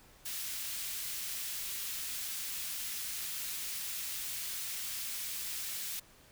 white high-pass noise, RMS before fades -39 dBFS, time 0.25-6 s, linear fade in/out 10 ms, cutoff 1900 Hz, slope 12 dB/octave, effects pink hiss -60 dBFS RMS until 6.31 s

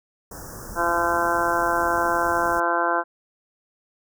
pink band-stop noise, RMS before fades -37 dBFS, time 0.31-2.6 s, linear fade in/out 5 ms, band 1700 to 5200 Hz, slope 96 dB/octave
harmonic tone, 171.2 Hz, F3, 34 cents flat, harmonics 2 / 3 / 4 / 5 / 6 / 7 / 8 / 9, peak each -29 / -29 / -26 / -28 / -25 / -34 / -27 / -27 dBFS, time 0.75-3.04 s, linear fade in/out 50 ms
effects none

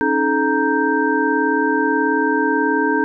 sine tone cluster, 273.9 / 312.3 / 431.3 / 933 / 1566 Hz, C#4 / D#4 / A4 / A#5 / G6, -21 / +7 / -35 / +1 / -2 cents, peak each -21 dBFS, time 0.01-3.04 s, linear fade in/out 0 ms, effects none

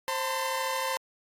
sawtooth tone cluster, 528 / 899 / 1023 Hz, C5 / A5 / C6, +16 / +37 / -39 cents, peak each -29 dBFS, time 0.08-0.97 s, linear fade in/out 0 ms, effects AAC 48 kbps

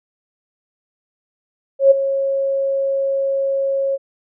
sine tone with ADSR envelope, 546 Hz, C#5, 26 cents flat, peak -4 dBFS, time 1.79-3.98 s, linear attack 120 ms, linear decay 14 ms, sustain -12 dB, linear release 36 ms, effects none

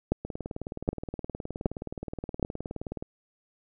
two click trains, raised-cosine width 2 ms, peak -21 / -10 dBFS, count 54 / 4, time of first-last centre 0.25-3.025 / 0.12-2.428 s, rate 19.1 / 1.3 Hz, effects none

